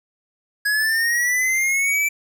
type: linear sweep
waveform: square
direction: up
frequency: 1661.2 to 2333 Hz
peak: -18 dBFS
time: 0.65-2.09 s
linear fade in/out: 10 ms
effects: 9-bit